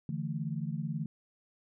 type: chord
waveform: sine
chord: D suspended second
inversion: none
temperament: just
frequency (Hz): 146.83 / 165.19 / 220.2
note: D3 / E3 / A3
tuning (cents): 0 / +4 / +2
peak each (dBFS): -36 / -36 / -39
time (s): 0.09-1.06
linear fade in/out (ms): 2
effects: none